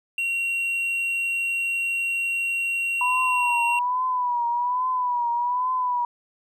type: tone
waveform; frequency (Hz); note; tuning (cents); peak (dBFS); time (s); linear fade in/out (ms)
triangle; 2746; F7; -30; -21; 0.18-3.79; 2
type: tone with vibrato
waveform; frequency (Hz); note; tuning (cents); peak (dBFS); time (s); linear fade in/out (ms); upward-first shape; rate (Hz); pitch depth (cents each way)
sine; 982; B5; -10; -21; 3.01-6.05; 2; triangle; 1.2; 75
effects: none